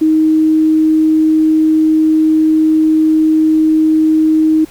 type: tone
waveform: sine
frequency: 314.1 Hz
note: D#4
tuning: 16 cents sharp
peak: -7 dBFS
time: 0.01-4.65 s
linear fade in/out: 10 ms
effects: pink hiss -40 dBFS RMS until 4.7 s